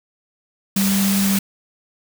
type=tone in noise; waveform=sine; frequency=196.3 Hz; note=G3; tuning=3 cents sharp; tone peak=-16 dBFS; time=0.76-1.39 s; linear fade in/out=5 ms; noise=white; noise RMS=-23 dBFS; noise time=0.76-1.39 s; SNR=+4 dB; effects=none